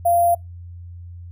sine tone with sample-and-hold, 690 Hz, F5, 21 cents flat, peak -13 dBFS, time 0.05-0.35 s, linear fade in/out 10 ms, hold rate 11025 Hz, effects noise-tail reverb RT60 0.2 s tail -26 dB re dry + added 87 Hz sine -34 dBFS peak until 1.31 s

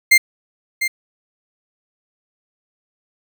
40% pulse tone with echo, 2100 Hz, C7, 6 cents sharp, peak -6 dBFS, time 0.11-0.18 s, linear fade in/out 10 ms, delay 700 ms, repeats 1, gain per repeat -10 dB, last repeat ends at 0.88 s, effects none

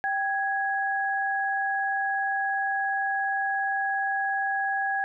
sine tone pair together, 784 / 1661.2 Hz, G5 / G#6, 0 / 0 cents, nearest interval octave + minor second, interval 1300 cents, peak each -27 dBFS, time 0.04-5.04 s, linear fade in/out 0 ms, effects none

